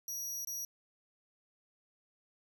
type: tone with dropouts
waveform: sawtooth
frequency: 5780 Hz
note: F#8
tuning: 41 cents flat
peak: -35 dBFS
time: 0.08-0.65 s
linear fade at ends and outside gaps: 2 ms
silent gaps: 0.449-0.472 s
effects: none